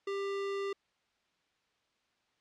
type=tone; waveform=square; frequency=396.1 Hz; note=G4; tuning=18 cents sharp; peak=-34 dBFS; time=0.07-0.73 s; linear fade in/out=5 ms; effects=white hiss -75 dBFS RMS until 2.4 s + low-pass 4000 Hz 12 dB/octave